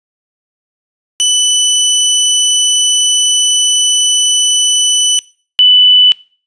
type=tone pair in turn; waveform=20% pulse / sine; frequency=2988 / 2988 Hz; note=F#7 / F#7; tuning=+16 / +16 cents; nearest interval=unison; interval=0 cents; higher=neither; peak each=-3 dBFS; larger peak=neither; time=1.2-5.19 / 5.59-6.12 s; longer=first; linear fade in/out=0 ms; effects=noise-tail reverb RT60 0.4 s tail -22 dB re dry + resampled to 22050 Hz